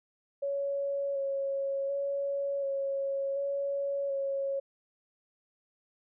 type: tone with vibrato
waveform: sine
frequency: 554.4 Hz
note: C#5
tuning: in tune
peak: -29 dBFS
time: 0.42-4.6 s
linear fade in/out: 10 ms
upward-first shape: square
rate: 0.68 Hz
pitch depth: 15 cents each way
effects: none